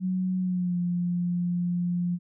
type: tone with pitch glide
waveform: sine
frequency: 185 to 175.83 Hz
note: F#3 to F3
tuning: 0 to +12 cents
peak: -24 dBFS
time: 0-2.19 s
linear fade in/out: 50 ms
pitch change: -88 cents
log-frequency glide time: 0.39-0.78 s
effects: none